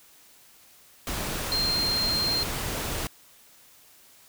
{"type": "tone in noise", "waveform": "sine", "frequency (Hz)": 4186, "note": "C8", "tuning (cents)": 0, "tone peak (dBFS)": -24, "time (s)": [1.52, 2.43], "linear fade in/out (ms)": 0, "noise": "pink", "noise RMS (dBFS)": -31, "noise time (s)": [1.07, 3.07], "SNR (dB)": 4, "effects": ["white hiss -55 dBFS RMS until 4.28 s"]}